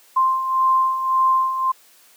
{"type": "beating tone pair", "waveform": "sine", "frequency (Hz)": [1046.5, 1048.3], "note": ["C6", "C6"], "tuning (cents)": [0, 3], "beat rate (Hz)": 1.8, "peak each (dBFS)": [-23, -16], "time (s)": [0.16, 1.72], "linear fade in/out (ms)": 10, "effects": ["white hiss -52 dBFS RMS until 2.16 s", "high-pass 300 Hz 12 dB/octave"]}